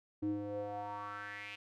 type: tone with band-pass filter sweep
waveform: square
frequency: 102.7 Hz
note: G#2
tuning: 19 cents flat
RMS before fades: -41 dBFS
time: 0.22-1.56 s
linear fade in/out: 10 ms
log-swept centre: 280 to 2700 Hz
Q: 4.8
effects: none